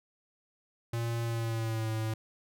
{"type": "tone with pitch glide", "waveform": "square", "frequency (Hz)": [116.54, 110.44], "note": ["A#2", "A2"], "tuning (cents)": [0, 7], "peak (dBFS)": -31, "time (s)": [0.93, 2.14], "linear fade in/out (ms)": 5, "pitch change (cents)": -93, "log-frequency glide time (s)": [1.23, 1.9], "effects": []}